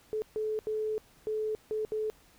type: tone bursts at uneven times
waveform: sine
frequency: 432 Hz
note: A4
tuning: 32 cents flat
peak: -29 dBFS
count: 6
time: 0.13-0.22 / 0.36-0.59 / 0.67-0.98 / 1.27-1.55 / 1.71-1.85 / 1.92-2.1 s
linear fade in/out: 0 ms
effects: pink hiss -61 dBFS RMS until 2.38 s